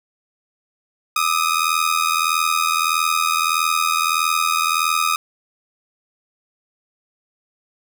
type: ring-modulated tone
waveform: sawtooth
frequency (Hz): 1244.5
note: D#6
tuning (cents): 0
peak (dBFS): -10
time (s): 1.16-5.16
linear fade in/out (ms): 2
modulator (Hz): 40.8
effects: none